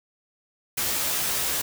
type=noise with comb filter; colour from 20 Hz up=white; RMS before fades=-26 dBFS; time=0.77-1.62 s; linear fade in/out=10 ms; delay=14 ms; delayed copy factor=+0.65; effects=none